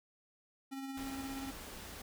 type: tone with tremolo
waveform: square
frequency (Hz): 270.1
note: C#4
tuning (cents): -45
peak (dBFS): -40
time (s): 0.71-1.52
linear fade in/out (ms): 20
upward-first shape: sine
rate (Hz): 17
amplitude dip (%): 35
type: band-stop noise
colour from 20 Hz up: pink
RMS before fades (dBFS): -48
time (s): 0.97-2.02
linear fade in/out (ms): 5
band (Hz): 110 to 160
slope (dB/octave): 96
effects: none